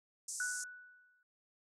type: band-pass noise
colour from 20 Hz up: white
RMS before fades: -43 dBFS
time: 0.28-0.64 s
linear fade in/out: 5 ms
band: 5600 to 9200 Hz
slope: 48 dB/octave
type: tone with exponential decay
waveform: sine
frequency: 1480 Hz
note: F#6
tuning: in tune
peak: -33 dBFS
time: 0.4-1.23 s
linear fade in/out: 2 ms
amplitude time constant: 180 ms
effects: none